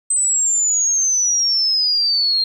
sine exponential sweep, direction down, 8220 to 4184 Hz, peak -14 dBFS, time 0.1-2.44 s, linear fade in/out 5 ms, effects 8-bit

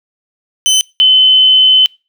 25% pulse / sine tone pair in turn, 3045 / 3045 Hz, F#7 / F#7, +49 / +49 cents, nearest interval unison, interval 0 cents, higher neither, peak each -4 dBFS, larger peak neither, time 0.66-0.81 / 1-1.86 s, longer second, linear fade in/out 0 ms, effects noise-tail reverb RT60 0.3 s tail -25 dB re dry

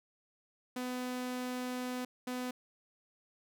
sawtooth tone bursts at uneven times, 250.7 Hz, B3, 26 cents sharp, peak -32 dBFS, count 2, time 0.76-2.05 / 2.27-2.51 s, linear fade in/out 5 ms, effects none

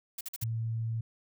blue noise bursts, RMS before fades -38 dBFS, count 4, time 0.18-0.44 s, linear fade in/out 5 ms, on 29 ms, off 48 ms
sine tone, 113.4 Hz, A#2, 47 cents flat, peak -30 dBFS, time 0.42-1.01 s, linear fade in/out 5 ms
effects none

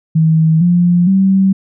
sine tone with pitch steps, 159.9 / 175.38 / 192.36 Hz, D#3 / F3 / G3, +48 / +8 / -32 cents, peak -7 dBFS, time 0.15-1.53 s, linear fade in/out 10 ms, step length 460 ms, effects none

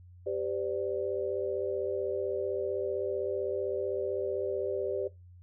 sine chord, G suspended fourth, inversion none, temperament equal with one note detuned, 392 / 511.6 / 587.3 Hz, G4 / C5 / D5, 0 / -39 / 0 cents, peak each -33 / -35 / -35 dBFS, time 0.26-5.08 s, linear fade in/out 10 ms, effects noise-tail reverb RT60 0.2 s tail -18 dB re dry + added 89 Hz sine -50 dBFS peak until 5.42 s

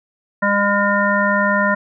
harmonic tone, 202.5 Hz, G#3, 43 cents flat, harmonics 1 / 3 / 5 / 7 / 9, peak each -20 / -20 / -20 / -20 / -20 dBFS, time 0.42-1.75 s, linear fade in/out 10 ms, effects none

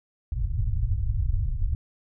pink low-pass noise, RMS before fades -25 dBFS, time 0.32-1.75 s, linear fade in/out 2 ms, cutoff 120 Hz, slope 48 dB/octave, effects none

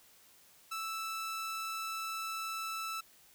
sawtooth tone, 1318.5 Hz, E6, in tune, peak -33 dBFS, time 0.71-3.01 s, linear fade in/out 10 ms, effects white hiss -62 dBFS RMS until 3.34 s

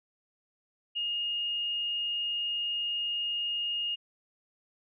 sine tone, 2848 Hz, F7, 33 cents sharp, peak -29 dBFS, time 0.95-3.96 s, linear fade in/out 20 ms, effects none

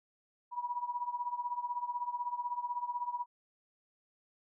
sine tone with tremolo, 970 Hz, B5, 31 cents flat, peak -30 dBFS, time 0.51-3.26 s, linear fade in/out 50 ms, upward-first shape triangle, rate 16 Hz, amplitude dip 90%, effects none

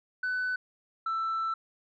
sine tone pair in turn, 1500 / 1328.7 Hz, F#6 / E6, +23 / +13 cents, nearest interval major second, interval 210 cents, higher first, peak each -26 dBFS, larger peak neither, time 0.23-0.56 / 1.06-1.54 s, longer second, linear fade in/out 5 ms, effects tanh soft clip ceiling -26 dBFS

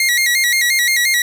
sawtooth tone with vibrato, 2024 Hz, B6, 42 cents sharp, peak -9 dBFS, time 0-1.22 s, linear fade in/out 2 ms, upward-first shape square, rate 5.7 Hz, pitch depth 82 cents each way, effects none

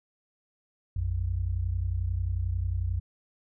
sine tone pair together, 58.81 / 90 Hz, A#1 / F#2, +16 / -47 cents, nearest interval perfect fifth, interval 737 cents, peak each -30 / -28 dBFS, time 0.96-3 s, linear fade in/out 5 ms, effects none

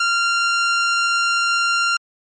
sawtooth tone, 1386 Hz, F6, 14 cents flat, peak -12 dBFS, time 0-1.97 s, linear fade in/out 5 ms, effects MP3 32 kbps

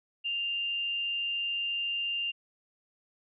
sine tone with amplitude modulation, 2794 Hz, F7, in tune, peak -28 dBFS, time 0.24-2.32 s, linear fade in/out 20 ms, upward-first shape sine, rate 211 Hz, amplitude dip 25%, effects none

